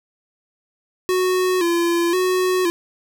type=tone with vibrato; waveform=square; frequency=354.8 Hz; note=F4; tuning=27 cents sharp; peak=-17 dBFS; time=1.09-2.7 s; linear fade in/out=0 ms; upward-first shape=square; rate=0.96 Hz; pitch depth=66 cents each way; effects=none